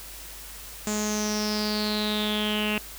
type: tone with low-pass filter sweep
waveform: sawtooth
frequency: 211.6 Hz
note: G#3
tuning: 33 cents sharp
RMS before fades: -27 dBFS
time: 0.87-2.78 s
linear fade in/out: 0 ms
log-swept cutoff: 7200 to 2700 Hz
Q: 9.5
effects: added 50 Hz sine -46 dBFS peak until 2.98 s + white hiss -42 dBFS RMS until 2.98 s